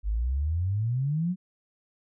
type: exponential sweep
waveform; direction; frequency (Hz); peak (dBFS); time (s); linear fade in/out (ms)
sine; up; 49 to 189.2; -24; 0.03-1.36; 50
effects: none